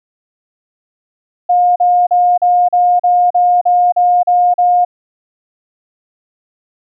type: tone bursts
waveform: sine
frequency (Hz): 713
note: F5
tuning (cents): +36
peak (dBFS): -7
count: 11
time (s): 1.49-4.85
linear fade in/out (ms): 10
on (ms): 270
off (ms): 39
effects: none